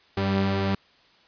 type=tone pair together; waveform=sawtooth; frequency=96.7 / 195.76 Hz; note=G2 / G3; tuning=-23 / -2 cents; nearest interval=octave; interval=1221 cents; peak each=-22 / -20 dBFS; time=0.17-0.75 s; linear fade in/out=5 ms; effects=white hiss -58 dBFS RMS until 1.27 s + resampled to 11025 Hz